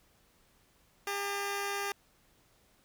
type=tone pair together; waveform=10% pulse; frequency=401.8 / 902.8 Hz; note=G4 / A5; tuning=+43 / +44 cents; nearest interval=octave + major second; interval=1401 cents; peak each=-25 / -34 dBFS; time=1.07-1.92 s; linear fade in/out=2 ms; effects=pink hiss -67 dBFS RMS until 2.84 s